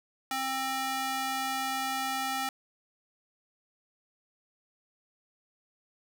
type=tone with high-pass filter; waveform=square; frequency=264.9 Hz; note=C4; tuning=22 cents sharp; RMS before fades=-32 dBFS; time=0.31-2.49 s; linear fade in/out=2 ms; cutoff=780 Hz; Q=0.92; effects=none